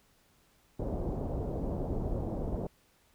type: low-pass noise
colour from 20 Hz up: pink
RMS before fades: -34 dBFS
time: 0.79-2.67 s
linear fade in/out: 5 ms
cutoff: 670 Hz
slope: 24 dB/octave
effects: pink hiss -67 dBFS RMS until 3.14 s